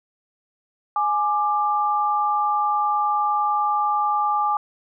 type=tone pair together; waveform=sine; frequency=835.7 / 1185 Hz; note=G#5 / D6; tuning=+11 / +15 cents; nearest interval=tritone; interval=604 cents; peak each=-21 / -21 dBFS; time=0.96-4.57 s; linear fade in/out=2 ms; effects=none